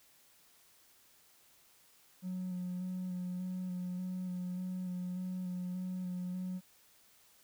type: tone with vibrato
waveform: triangle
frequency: 182.1 Hz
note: F#3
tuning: 27 cents flat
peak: -33 dBFS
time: 2.22-6.61 s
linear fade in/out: 50 ms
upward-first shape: square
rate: 1.7 Hz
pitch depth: 16 cents each way
effects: tanh soft clip ceiling -32 dBFS + white hiss -65 dBFS RMS until 7.43 s

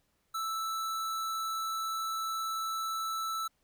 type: tone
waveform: square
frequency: 1318.5 Hz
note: E6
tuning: in tune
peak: -33 dBFS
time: 0.34-3.48 s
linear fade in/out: 10 ms
effects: pink hiss -75 dBFS RMS until 3.63 s

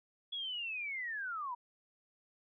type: linear sweep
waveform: sine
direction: down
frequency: 3394 to 932.3 Hz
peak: -37 dBFS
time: 0.32-1.55 s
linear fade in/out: 10 ms
effects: none

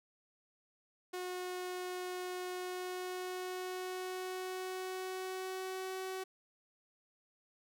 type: tone with pitch glide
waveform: sawtooth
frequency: 363.6 to 376.6 Hz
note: F#4 to F#4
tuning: -30 to +31 cents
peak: -35 dBFS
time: 1.13-6.24 s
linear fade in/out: 10 ms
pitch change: +61 cents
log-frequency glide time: 2.5-5.97 s
effects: none

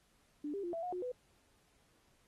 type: tone with pitch steps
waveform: sine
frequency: 295.1 / 398.2 / 347.4 / 666 / 720 / 361.6 / 498.5 Hz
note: D4 / G4 / F4 / E5 / F#5 / F#4 / B4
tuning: +8 / +27 / -9 / +18 / -47 / -40 / +16 cents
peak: -37 dBFS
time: 0.44-1.119 s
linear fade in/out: 5 ms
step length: 97 ms
effects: pink hiss -72 dBFS RMS until 2.27 s + AAC 32 kbps

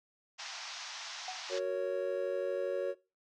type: band-pass noise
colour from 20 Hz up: white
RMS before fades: -44 dBFS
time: 0.38-1.6 s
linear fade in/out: 20 ms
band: 670 to 6200 Hz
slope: 48 dB/octave
type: tone with exponential decay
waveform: sine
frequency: 744 Hz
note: F#5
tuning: 9 cents sharp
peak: -35 dBFS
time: 1.28-1.45 s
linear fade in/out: 2 ms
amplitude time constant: 36 ms
type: chord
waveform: triangle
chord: F# major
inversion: none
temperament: just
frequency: 370 / 462.5 / 555 Hz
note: F#4 / A#4 / C#5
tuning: 0 / -14 / +2 cents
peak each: -35 / -36 / -32 dBFS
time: 1.49-2.95 s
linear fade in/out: 50 ms
effects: noise-tail reverb RT60 0.3 s tail -20 dB re dry

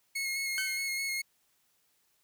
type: tone with vibrato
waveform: sawtooth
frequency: 2170 Hz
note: C#7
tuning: 37 cents flat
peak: -28 dBFS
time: 0.15-1.22 s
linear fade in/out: 10 ms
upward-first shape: square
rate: 4.8 Hz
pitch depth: 15 cents each way
type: tone with exponential decay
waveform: sawtooth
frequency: 1532 Hz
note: G6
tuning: 40 cents flat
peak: -27 dBFS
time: 0.58-0.91 s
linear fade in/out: 0 ms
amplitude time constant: 70 ms
effects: white hiss -72 dBFS RMS until 2.23 s

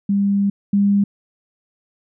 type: tone pair in turn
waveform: sine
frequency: 200 / 201.1 Hz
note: G3 / G3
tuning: +35 / +44 cents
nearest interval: unison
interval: 9 cents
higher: second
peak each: -14 / -12 dBFS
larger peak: second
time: 0.09-0.5 / 0.73-1.04 s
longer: first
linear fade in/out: 5 ms
effects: none

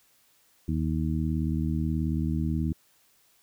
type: harmonic tone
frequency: 78.5 Hz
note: D#2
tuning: 16 cents sharp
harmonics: 1 / 2 / 3 / 4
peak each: -29 / -29 / -31 / -34 dBFS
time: 0.68-2.73 s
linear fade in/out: 5 ms
effects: white hiss -64 dBFS RMS until 3.42 s

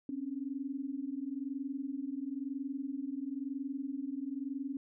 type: tone pair together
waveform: sine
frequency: 262 / 283 Hz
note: C4 / C#4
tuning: +2 / +36 cents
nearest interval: minor second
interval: 134 cents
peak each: -39 / -38 dBFS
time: 0.09-4.77 s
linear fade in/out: 2 ms
effects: none

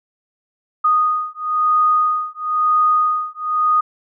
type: beating tone pair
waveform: sine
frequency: 1238 / 1239 Hz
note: D#6 / D#6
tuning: -9 / -8 cents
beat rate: 1 Hz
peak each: -17 dBFS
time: 0.84-3.81 s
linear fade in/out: 10 ms
effects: none

